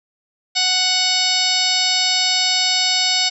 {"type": "harmonic tone", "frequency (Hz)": 740, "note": "F#5", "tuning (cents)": 0, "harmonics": [1, 2, 3, 4, 5, 6, 7, 8, 10], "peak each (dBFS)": [-27, -32, -24, -24, -22, -21, -21, -27, -28], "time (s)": [0.55, 3.3], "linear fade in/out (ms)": 20, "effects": []}